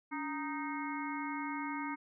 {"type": "harmonic tone with a mistuned harmonic", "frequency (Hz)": 310, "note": "D#4", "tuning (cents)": -6, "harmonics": [1, 3, 4, 5, 6, 7], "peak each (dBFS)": [-39, -41, -45, -48, -52, -44], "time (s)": [0.11, 1.96], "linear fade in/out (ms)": 20, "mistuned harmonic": 1, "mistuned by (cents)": -140, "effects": []}